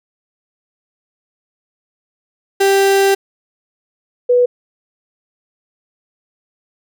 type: tone pair in turn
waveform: 35% pulse / sine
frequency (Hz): 392.3 / 491.3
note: G4 / B4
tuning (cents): +1 / -9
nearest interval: major third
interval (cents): 390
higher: second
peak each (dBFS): -8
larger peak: neither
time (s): 2.6-3.15 / 4.29-4.46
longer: first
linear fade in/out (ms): 10
effects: none